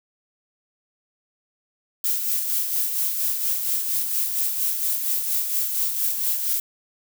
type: noise with tremolo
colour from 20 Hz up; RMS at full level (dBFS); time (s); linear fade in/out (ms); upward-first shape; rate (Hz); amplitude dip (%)
violet; -22; 2.04-6.6; 2; sine; 4.3; 45
effects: none